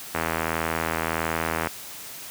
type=click train; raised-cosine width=0.5 ms; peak=-9 dBFS; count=125; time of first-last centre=0.15-1.671 s; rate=81.5 Hz; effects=white hiss -39 dBFS RMS until 2.3 s + high-pass 60 Hz 12 dB/octave